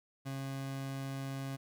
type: tone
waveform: 30% pulse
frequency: 135.7 Hz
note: C#3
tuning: 36 cents flat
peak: -35 dBFS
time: 0.25-1.57 s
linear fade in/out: 20 ms
effects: none